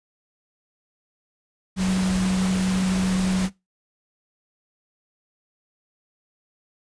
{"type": "tone in noise", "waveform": "sine", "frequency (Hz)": 187, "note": "F#3", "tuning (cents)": 19, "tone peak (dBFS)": -19, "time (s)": [1.76, 3.5], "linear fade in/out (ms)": 50, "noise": "pink", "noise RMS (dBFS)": -30, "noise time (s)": [1.76, 3.5], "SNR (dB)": 8, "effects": ["noise-tail reverb RT60 0.2 s tail -20 dB re dry", "resampled to 22050 Hz"]}